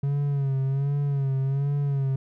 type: tone with vibrato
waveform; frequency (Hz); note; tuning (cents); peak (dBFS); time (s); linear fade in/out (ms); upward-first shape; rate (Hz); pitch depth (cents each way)
triangle; 138.59; C#3; 0; -20; 0.03-2.16; 5; sine; 1.3; 60
effects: none